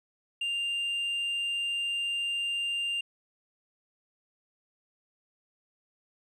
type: tone with tanh clipping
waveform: triangle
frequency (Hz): 2794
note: F7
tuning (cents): 0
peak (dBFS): -29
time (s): 0.41-3.01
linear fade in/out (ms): 5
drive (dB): 7
effects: none